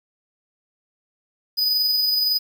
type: tone with amplitude modulation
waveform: square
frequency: 4978 Hz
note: D#8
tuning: in tune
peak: -17 dBFS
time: 1.57-2.39 s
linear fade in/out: 20 ms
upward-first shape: sine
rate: 21.7 Hz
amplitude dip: 30%
effects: 8-bit